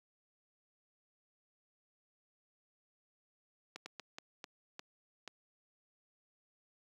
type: slowing click train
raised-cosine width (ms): 0.2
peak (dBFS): -27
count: 7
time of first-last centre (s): 3.76-5.277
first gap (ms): 100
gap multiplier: 1.37
effects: high-pass 200 Hz 12 dB/octave + 11-bit